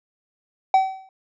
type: tone with exponential decay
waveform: triangle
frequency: 764 Hz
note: G5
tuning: 45 cents flat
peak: -8 dBFS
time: 0.74-1.09 s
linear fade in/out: 2 ms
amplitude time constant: 76 ms
effects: resampled to 16000 Hz